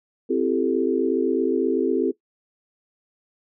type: chord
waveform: sine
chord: A minor seventh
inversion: first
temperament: equal with one note detuned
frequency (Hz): 261.6 / 335.4 / 392 / 440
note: C4 / E4 / G4 / A4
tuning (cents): 0 / +30 / 0 / 0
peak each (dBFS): -24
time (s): 0.29-2.12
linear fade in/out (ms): 20
effects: noise-tail reverb RT60 0.1 s tail -17 dB re dry